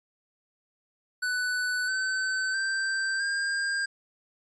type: tone with pitch steps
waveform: square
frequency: 1492 / 1528.6 / 1566.2 / 1604.6 Hz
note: F#6 / G6 / G6 / G6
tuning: +14 / -44 / -2 / +40 cents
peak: -27 dBFS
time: 1.22-3.86 s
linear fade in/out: 10 ms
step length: 660 ms
effects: resampled to 22050 Hz